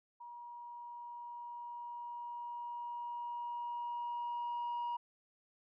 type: tone with level ramp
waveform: sine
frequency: 955 Hz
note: A#5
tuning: 42 cents sharp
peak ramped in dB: -47 to -33 dBFS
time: 0.2-4.97 s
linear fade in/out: 10 ms
effects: tanh soft clip ceiling -34 dBFS